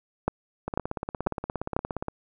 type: two click trains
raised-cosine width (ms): 1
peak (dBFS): -9 / -16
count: 4 / 25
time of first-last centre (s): 0.28-1.765 / 0.68-2.084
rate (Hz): 2.02 / 17.1
effects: none